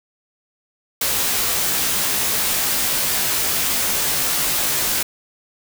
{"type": "noise with comb filter", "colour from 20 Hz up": "white", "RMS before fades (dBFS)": -20, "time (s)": [1.01, 5.03], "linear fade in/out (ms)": 5, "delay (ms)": 17, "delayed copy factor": -0.95, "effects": []}